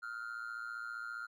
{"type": "tone with amplitude modulation", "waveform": "triangle", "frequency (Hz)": 1402, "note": "F6", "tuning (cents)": 6, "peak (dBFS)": -34, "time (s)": [0.02, 1.27], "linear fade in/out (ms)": 20, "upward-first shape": "sine", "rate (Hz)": 115, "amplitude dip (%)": 85, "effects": ["tanh soft clip ceiling -32 dBFS"]}